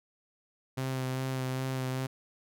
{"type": "tone with vibrato", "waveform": "sawtooth", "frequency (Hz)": 130.6, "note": "C3", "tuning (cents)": -3, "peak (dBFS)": -27, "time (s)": [0.77, 2.07], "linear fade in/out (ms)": 10, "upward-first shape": "sine", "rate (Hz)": 2.5, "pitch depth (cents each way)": 18, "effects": []}